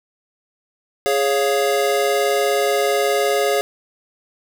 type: chord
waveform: square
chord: Db major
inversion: second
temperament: equal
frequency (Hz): 415.3 / 554.4 / 698.5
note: Ab4 / Db5 / F5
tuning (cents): 0 / 0 / 0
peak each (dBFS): -20 / -21 / -23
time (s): 1.06-3.61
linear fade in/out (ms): 0
effects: none